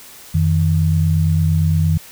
sine tone pair together, 89.1 / 157.82 Hz, F2 / D#3, +35 / +25 cents, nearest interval minor seventh, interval 990 cents, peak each -15 dBFS, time 0.34-1.98 s, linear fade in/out 10 ms, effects white hiss -40 dBFS RMS until 2.11 s

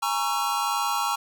square chord, A# half-diminished seventh, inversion third, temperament equal with one note detuned, 830.6 / 932.3 / 1108.7 / 1350.1 Hz, G#5 / A#5 / C#6 / E6, 0 / 0 / 0 / +41 cents, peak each -30 dBFS, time 0.02-1.16 s, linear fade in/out 10 ms, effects none

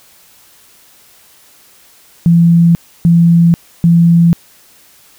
sine tone bursts, 169.2 Hz, E3, 45 cents sharp, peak -4 dBFS, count 3, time 2.26-4.33 s, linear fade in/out 0 ms, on 490 ms, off 300 ms, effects white hiss -45 dBFS RMS until 5.18 s

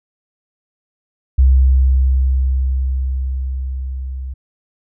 sine tone with level ramp, 65.41 Hz, C2, in tune, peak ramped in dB -6 to -23 dBFS, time 1.38-4.34 s, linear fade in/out 10 ms, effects none

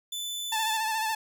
sawtooth tone, 3505 Hz, A7, 7 cents flat, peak -29 dBFS, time 0.12-0.77 s, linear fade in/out 5 ms
sawtooth tone with vibrato, 880 Hz, A5, in tune, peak -23 dBFS, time 0.52-1.15 s, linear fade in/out 5 ms, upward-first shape sine, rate 14 Hz, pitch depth 40 cents each way
effects none

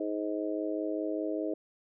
harmonic tone, 105 Hz, G#2, 19 cents sharp, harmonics 3 / 4 / 5 / 6, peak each -33 / -37 / -38 / -37 dBFS, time 0-1.54 s, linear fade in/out 5 ms, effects none

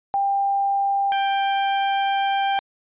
sine / 40% pulse tone pair in turn, 794 / 788.5 Hz, G5 / G5, +22 / +10 cents, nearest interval unison, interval 12 cents, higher first, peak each -18 dBFS, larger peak neither, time 0.14-1.12 / 1.12-2.59 s, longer second, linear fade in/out 0 ms, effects resampled to 8000 Hz

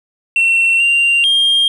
sine tone with pitch steps, 2712 / 2774 / 3215 Hz, E7 / F7 / G7, +49 / -12 / +43 cents, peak -7 dBFS, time 0.36-1.68 s, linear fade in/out 2 ms, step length 440 ms, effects tanh soft clip ceiling -8 dBFS + 8-bit

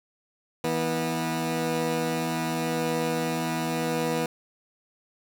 15% pulse tone pair together, 162.63 / 243.5 Hz, E3 / B3, -23 / -24 cents, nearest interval perfect fifth, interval 699 cents, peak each -22 dBFS, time 0.64-4.26 s, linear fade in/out 2 ms, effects none

